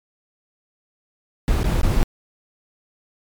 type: noise with dropouts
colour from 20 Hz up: brown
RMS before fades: -17 dBFS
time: 1.48-2.03 s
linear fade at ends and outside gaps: 0 ms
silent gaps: 1.632-1.642 / 1.813-1.832 s
effects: MP3 96 kbps